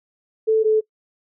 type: tone pair in turn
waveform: sine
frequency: 440 / 434.2 Hz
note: A4 / A4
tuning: 0 / -23 cents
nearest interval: unison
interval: 23 cents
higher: first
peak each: -13 dBFS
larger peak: neither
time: 0.47-0.64 / 0.64-0.81 s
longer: neither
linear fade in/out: 20 ms
effects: noise-tail reverb RT60 0.1 s tail -22 dB re dry